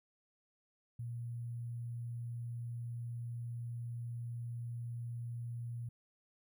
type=tone with sample-and-hold; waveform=sine; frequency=118.5 Hz; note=A#2; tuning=29 cents sharp; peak=-39 dBFS; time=0.99-5.89 s; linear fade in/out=5 ms; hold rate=11025 Hz; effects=none